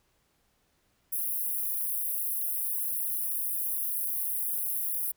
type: high-pass noise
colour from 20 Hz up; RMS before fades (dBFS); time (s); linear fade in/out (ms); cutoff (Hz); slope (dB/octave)
white; -31; 1.12-5.12; 10; 9900; 96
effects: pink hiss -71 dBFS RMS until 5.16 s